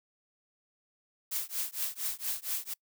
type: noise with tremolo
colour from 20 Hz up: blue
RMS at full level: -31 dBFS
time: 1.31-2.74 s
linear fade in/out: 10 ms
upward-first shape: triangle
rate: 4.3 Hz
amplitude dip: 100%
effects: noise-tail reverb RT60 0.1 s tail -26 dB re dry